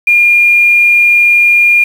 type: tone with quantisation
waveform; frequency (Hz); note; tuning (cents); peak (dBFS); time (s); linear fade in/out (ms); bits
sine; 2413; D7; +46; -4; 0.07-1.84; 5; 5
effects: none